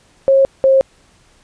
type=tone pair in turn; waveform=sine; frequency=541 / 534.8 Hz; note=C#5 / C5; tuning=-42 / +38 cents; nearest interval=unison; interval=20 cents; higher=first; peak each=-7 dBFS; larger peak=neither; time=0.28-0.45 / 0.64-0.81 s; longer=neither; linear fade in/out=0 ms; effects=pink hiss -52 dBFS RMS until 1.43 s + resampled to 22050 Hz